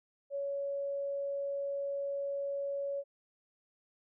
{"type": "tone", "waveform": "sine", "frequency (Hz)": 560, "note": "C#5", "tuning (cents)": 18, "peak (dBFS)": -33, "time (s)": [0.3, 3.04], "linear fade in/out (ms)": 50, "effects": []}